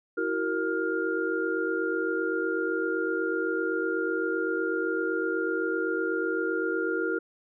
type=tone cluster; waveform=sine; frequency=327.7 / 375.6 / 464.9 / 1409 Hz; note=E4 / F#4 / A#4 / F6; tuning=-10 / +26 / -5 / +15 cents; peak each=-31 dBFS; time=0.17-7.19 s; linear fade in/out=10 ms; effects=none

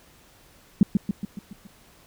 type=tone with echo; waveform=sine; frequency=200 Hz; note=G3; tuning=35 cents sharp; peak=-10 dBFS; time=0.81-0.83 s; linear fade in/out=2 ms; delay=140 ms; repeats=6; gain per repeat=-5 dB; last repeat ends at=1.67 s; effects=pink hiss -55 dBFS RMS until 2.06 s

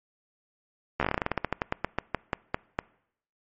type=slowing click train; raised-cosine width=0.5 ms; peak=-10 dBFS; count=23; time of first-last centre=1-2.789 s; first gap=13 ms; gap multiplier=1.15; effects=noise-tail reverb RT60 0.7 s tail -23 dB re dry + MP3 32 kbps

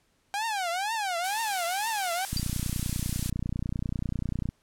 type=tone with vibrato; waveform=sawtooth; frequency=786 Hz; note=G5; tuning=4 cents sharp; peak=-24 dBFS; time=0.34-2.25 s; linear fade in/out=0 ms; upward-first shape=triangle; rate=2.1 Hz; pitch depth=290 cents each way
type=noise; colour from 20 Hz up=blue; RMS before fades=-34 dBFS; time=1.24-3.3 s; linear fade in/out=2 ms
type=click train; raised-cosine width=5 ms; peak=-18 dBFS; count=66; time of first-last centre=2.33-4.489 s; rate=30.1 Hz
type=tone with exponential decay; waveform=sine; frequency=4710 Hz; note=D8; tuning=4 cents sharp; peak=-24 dBFS; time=2.37-2.44 s; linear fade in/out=0 ms; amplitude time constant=15 ms
effects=pink hiss -69 dBFS RMS until 4.62 s + low-pass 11000 Hz 12 dB/octave

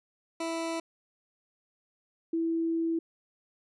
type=tone pair in turn; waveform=20% pulse / sine; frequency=329.6 / 329.6 Hz; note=E4 / E4; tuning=0 / 0 cents; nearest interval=unison; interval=0 cents; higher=neither; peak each=-26 dBFS; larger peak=neither; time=0.4-0.8 / 2.33-2.99 s; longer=second; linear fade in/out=5 ms; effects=resampled to 24000 Hz

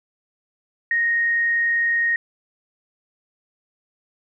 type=tone with frequency modulation; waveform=sine; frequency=1864.7 Hz; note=A#6; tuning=in tune; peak=-17 dBFS; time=0.91-2.16 s; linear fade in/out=2 ms; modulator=30.5 Hz; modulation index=0.22; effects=none

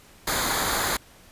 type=noise with comb filter; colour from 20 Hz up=pink; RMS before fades=-25 dBFS; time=0.27-0.97 s; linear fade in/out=5 ms; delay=0.36 ms; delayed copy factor=-0.65; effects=pink hiss -52 dBFS RMS until 1.31 s + resampled to 32000 Hz

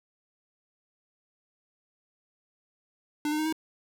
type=tone with pitch steps; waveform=square; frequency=298.6 / 304.7 / 310.9 / 317.3 Hz; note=D4 / D#4 / D#4 / D#4; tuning=+29 / -36 / -1 / +34 cents; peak=-27 dBFS; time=3.25-3.526 s; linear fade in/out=2 ms; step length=69 ms; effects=none

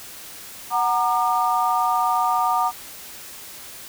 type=chord; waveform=sine; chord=Gb augmented; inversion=none; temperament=equal with one note detuned; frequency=740 / 932.3 / 1204.9 Hz; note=Gb5 / Bb5 / D6; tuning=0 / 0 / +44 cents; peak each=-22 dBFS; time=0.7-2.72 s; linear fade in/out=50 ms; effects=white hiss -39 dBFS RMS until 3.88 s

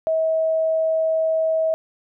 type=tone; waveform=sine; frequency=642 Hz; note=E5; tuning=46 cents flat; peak=-17 dBFS; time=0.07-1.74 s; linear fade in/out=0 ms; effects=none

